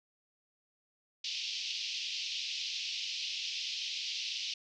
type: band-pass noise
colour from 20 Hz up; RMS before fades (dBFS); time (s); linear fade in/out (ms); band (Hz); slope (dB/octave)
pink; -38; 1.24-4.54; 5; 2600 to 5600; 48
effects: none